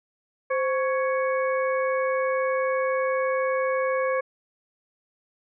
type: harmonic tone with a mistuned harmonic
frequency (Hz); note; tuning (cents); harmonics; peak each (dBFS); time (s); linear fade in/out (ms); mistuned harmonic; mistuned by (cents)
556; C#5; +5; 1 / 2 / 3 / 4; -23 / -29 / -33 / -35; 0.5-4.21; 10; 1; -110
effects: none